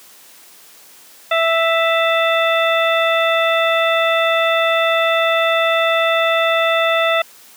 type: harmonic tone with a mistuned harmonic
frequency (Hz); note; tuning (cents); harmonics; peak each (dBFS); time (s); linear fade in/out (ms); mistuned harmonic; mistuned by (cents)
660; E5; +2; 1 / 2 / 3 / 4 / 5; -16 / -19 / -21 / -22 / -23; 1.31-7.22; 5; 5; +120
effects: white hiss -44 dBFS RMS until 7.56 s + high-pass 200 Hz 12 dB/octave